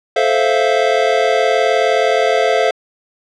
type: chord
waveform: square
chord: F major seventh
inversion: first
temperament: equal with one note detuned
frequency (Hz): 436.7 / 523.3 / 659.3 / 698.5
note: A4 / C5 / E5 / F5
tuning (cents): -13 / 0 / 0 / 0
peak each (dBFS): -18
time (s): 0.16-2.71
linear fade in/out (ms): 5
effects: low-pass 4000 Hz 12 dB/octave